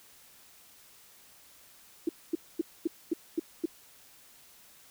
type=tone bursts; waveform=sine; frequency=329.6 Hz; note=E4; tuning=in tune; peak=-24 dBFS; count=7; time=2.07-3.657 s; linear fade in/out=5 ms; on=21 ms; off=240 ms; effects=white hiss -57 dBFS RMS until 4.9 s